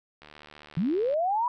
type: click train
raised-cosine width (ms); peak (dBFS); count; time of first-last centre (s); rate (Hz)
0.3; -31; 70; 0.22-1.139; 75.1
type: linear sweep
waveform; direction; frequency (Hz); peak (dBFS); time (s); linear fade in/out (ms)
sine; up; 146.83 to 997; -23; 0.77-1.48; 2
effects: none